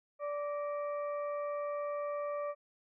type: harmonic tone with a mistuned harmonic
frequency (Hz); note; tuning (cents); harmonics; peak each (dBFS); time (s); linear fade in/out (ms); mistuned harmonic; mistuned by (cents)
583; D5; -13; 1 / 2 / 3 / 4; -35 / -41 / -55 / -56; 0.19-2.55; 50; 3; +120
effects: none